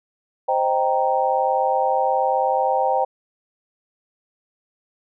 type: chord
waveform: sine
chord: C minor seventh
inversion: none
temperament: equal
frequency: 523.3 / 622.3 / 784 / 932.3 Hz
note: C5 / Eb5 / G5 / Bb5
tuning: 0 / 0 / 0 / 0 cents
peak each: -22 / -26 / -20 / -24 dBFS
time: 0.48-3.05 s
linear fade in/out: 10 ms
effects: none